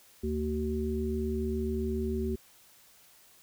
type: harmonic tone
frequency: 75.6 Hz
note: D#2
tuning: 49 cents flat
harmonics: 1 / 3 / 5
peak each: -33 / -33 / -33 dBFS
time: 0.23-2.36 s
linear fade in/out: 10 ms
effects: white hiss -59 dBFS RMS until 3.42 s